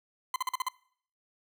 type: tone bursts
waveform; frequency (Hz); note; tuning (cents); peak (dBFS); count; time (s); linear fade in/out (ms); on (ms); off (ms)
40% pulse; 1025; C6; -36; -27; 6; 0.34-0.685; 2; 20; 45
effects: noise-tail reverb RT60 0.6 s tail -23 dB re dry